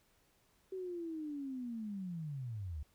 sine linear sweep, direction down, 382.7 to 68.2 Hz, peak -39 dBFS, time 0.72-2.83 s, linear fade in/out 5 ms, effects pink hiss -72 dBFS RMS until 2.94 s

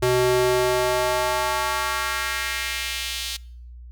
square tone with high-pass filter sweep, 125 Hz, B2, 21 cents sharp, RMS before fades -23 dBFS, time 0.02-3.37 s, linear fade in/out 10 ms, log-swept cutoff 270 to 3600 Hz, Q 1.6, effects noise-tail reverb RT60 0.6 s tail -24 dB re dry + added 60 Hz sine -38 dBFS peak until 3.91 s

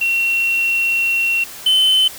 sine / triangle tone pair in turn, 2729 / 3053 Hz, F7 / G7, -41 / -46 cents, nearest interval major second, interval 195 cents, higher second, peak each -14 / -9 dBFS, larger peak second, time 0.01-1.44 / 1.66-2.08 s, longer first, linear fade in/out 5 ms, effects white hiss -34 dBFS RMS until 2.18 s

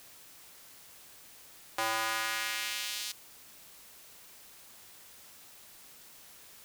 square tone with high-pass filter sweep, 111.7 Hz, A2, 27 cents sharp, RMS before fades -34 dBFS, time 1.78-3.12 s, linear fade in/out 5 ms, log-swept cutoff 820 to 4100 Hz, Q 1.2, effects white hiss -54 dBFS RMS until 6.64 s

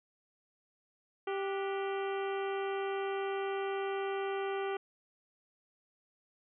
harmonic tone with a mistuned harmonic, 392 Hz, G4, in tune, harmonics 1 / 2 / 3 / 4 / 5 / 6 / 7 / 8, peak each -34 / -40 / -44 / -46 / -48 / -50 / -51 / -52 dBFS, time 1.27-4.77 s, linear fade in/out 5 ms, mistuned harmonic 4, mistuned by -110 cents, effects none

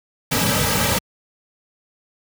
pink noise with comb filter, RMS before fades -19 dBFS, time 0.31-0.99 s, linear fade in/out 10 ms, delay 2.8 ms, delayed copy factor -0.85, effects high-pass 60 Hz 12 dB/octave

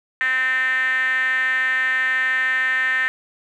5% pulse tone with band-pass filter, 259 Hz, C4, 17 cents flat, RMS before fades -20 dBFS, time 0.21-3.08 s, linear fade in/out 0 ms, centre 1800 Hz, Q 9.4, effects none

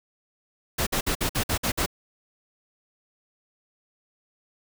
pink noise bursts, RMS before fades -25 dBFS, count 8, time 0.78-1.862 s, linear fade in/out 10 ms, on 88 ms, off 54 ms, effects none

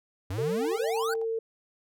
square exponential sweep, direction up, 87.31 to 1568 Hz, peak -31 dBFS, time 0.3-1.14 s, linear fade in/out 5 ms
sine tone, 451.1 Hz, A4, 43 cents sharp, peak -27 dBFS, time 0.38-1.39 s, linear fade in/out 5 ms
sine tone with tremolo, 790 Hz, G5, 13 cents sharp, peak -36 dBFS, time 0.59-1.25 s, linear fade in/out 50 ms, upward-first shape square, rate 8 Hz, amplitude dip 80%
effects none

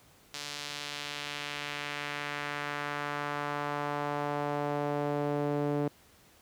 sawtooth tone with band-pass filter sweep, 145.7 Hz, D3, 13 cents flat, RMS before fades -34 dBFS, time 0.34-5.88 s, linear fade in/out 2 ms, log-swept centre 4800 to 400 Hz, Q 1.2, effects pink hiss -60 dBFS RMS until 6.41 s + high-pass 60 Hz 12 dB/octave

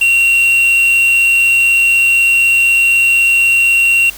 triangle tone with quantisation, 2748 Hz, F7, 29 cents flat, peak -6 dBFS, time 0.01-4.1 s, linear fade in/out 5 ms, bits 4, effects added 50 Hz sine -38 dBFS peak until 4.17 s + white hiss -33 dBFS RMS until 4.17 s

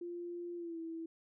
sine tone with pitch glide, 347.6 to 328.1 Hz, F4 to E4, -8 to -8 cents, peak -40 dBFS, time 0.01-1.06 s, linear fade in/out 5 ms, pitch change -100 cents, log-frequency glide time 0.56-0.79 s, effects none

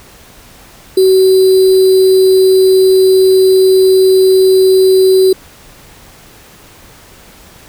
sine tone with sample-and-hold, 377.4 Hz, F#4, 34 cents sharp, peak -4 dBFS, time 0.97-5.33 s, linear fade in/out 5 ms, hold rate 4410 Hz, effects pink hiss -39 dBFS RMS until 7.68 s

